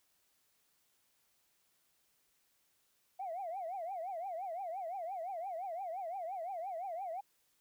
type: tone with vibrato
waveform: sine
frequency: 717 Hz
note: F5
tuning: 45 cents sharp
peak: -37 dBFS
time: 3.19-7.21 s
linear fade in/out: 10 ms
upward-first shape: triangle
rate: 5.8 Hz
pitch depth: 220 cents each way
effects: tanh soft clip ceiling -34 dBFS + white hiss -75 dBFS RMS until 7.6 s